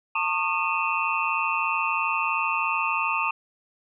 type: tone cluster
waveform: sine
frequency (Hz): 903 / 1097 / 1220 / 2522 / 2695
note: A5 / C#6 / D#6 / D#7 / E7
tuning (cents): +45 / -18 / -34 / +23 / +38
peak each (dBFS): -29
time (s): 0.15-3.31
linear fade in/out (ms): 5
effects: none